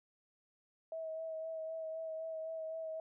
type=tone with vibrato; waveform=sine; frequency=643 Hz; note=E5; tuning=43 cents flat; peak=-39 dBFS; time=0.92-3 s; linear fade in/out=2 ms; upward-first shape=sine; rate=3.9 Hz; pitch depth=19 cents each way; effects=none